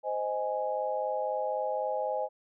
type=chord; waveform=sine; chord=Ab major; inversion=first; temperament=just; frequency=519.1 / 623 / 830.6 Hz; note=C5 / Eb5 / Ab5; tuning=-14 / +2 / 0 cents; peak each=-33 dBFS; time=0.03-2.29 s; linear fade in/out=50 ms; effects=none